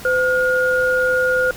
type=tone pair together; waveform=sine; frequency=510 / 1428.8 Hz; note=C5 / F6; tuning=-44 / +39 cents; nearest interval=octave + tritone; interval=1783 cents; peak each=-17 dBFS; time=0.05-1.51 s; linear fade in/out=2 ms; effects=pink hiss -36 dBFS RMS until 1.56 s